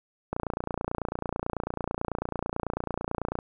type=click train; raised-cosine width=1 ms; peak=-15 dBFS; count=90; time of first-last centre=0.33-3.388 s; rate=29.1 Hz; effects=none